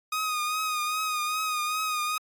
sawtooth tone with vibrato, 1244 Hz, D#6, 1 cent flat, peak -23 dBFS, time 0.12-2.18 s, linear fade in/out 5 ms, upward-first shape triangle, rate 2.5 Hz, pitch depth 47 cents each way, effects AAC 64 kbps

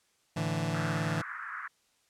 sawtooth chord, A suspended fourth, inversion none, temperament just, 110 / 146.67 / 165 Hz, A2 / D3 / E3, 0 / -2 / +2 cents, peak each -32 / -30 / -28 dBFS, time 0.36-1.22 s, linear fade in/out 10 ms
pink band-pass noise, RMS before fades -40 dBFS, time 0.74-1.68 s, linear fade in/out 5 ms, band 1200 to 1800 Hz, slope 48 dB/octave
effects white hiss -70 dBFS RMS until 2.09 s + low-pass 9000 Hz 12 dB/octave

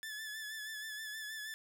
sawtooth tone with vibrato, 1735 Hz, A6, 25 cents flat, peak -38 dBFS, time 0.03-1.54 s, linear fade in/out 0 ms, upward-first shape sine, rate 6.3 Hz, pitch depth 40 cents each way, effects none

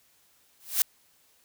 blue noise with exponential growth, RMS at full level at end -19 dBFS, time 0.6-0.82 s, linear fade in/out 1 ms, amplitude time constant 46 ms, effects white hiss -64 dBFS RMS until 1.44 s

